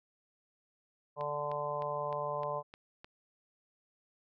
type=harmonic tone; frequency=146.83 Hz; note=D3; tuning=in tune; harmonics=1 / 3 / 4 / 5 / 6 / 7; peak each=-46 / -43 / -37 / -44 / -42 / -38 dBFS; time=1.16-2.63 s; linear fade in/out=50 ms
type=click train; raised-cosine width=0.3 ms; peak=-32 dBFS; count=7; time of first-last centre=1.21-3.045 s; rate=3.27 Hz
effects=none